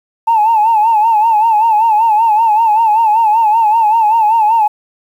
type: tone with vibrato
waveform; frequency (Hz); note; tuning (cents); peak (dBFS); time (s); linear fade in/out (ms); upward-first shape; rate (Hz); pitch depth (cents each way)
sine; 880; A5; 0; -6; 0.27-4.68; 10; sine; 5.2; 91
effects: tanh soft clip ceiling -3 dBFS + 7-bit